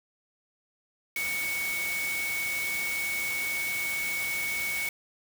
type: tone in noise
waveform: sine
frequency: 2227 Hz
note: C#7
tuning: 7 cents sharp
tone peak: -29 dBFS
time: 1.16-4.89 s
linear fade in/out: 2 ms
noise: white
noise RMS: -36 dBFS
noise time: 1.16-4.89 s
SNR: +4 dB
effects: none